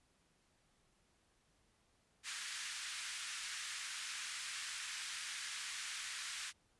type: band-pass noise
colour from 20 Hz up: pink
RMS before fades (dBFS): -45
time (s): 2.23-6.53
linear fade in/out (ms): 50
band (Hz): 1500 to 10000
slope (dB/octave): 24
effects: pink hiss -75 dBFS RMS until 6.79 s + resampled to 24000 Hz